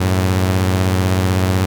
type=beating tone pair; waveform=sawtooth; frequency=92.9 / 108.9 Hz; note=F#2 / A2; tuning=+7 / -17 cents; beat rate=16 Hz; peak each=-10 / -18 dBFS; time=0-1.66 s; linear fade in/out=10 ms; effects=none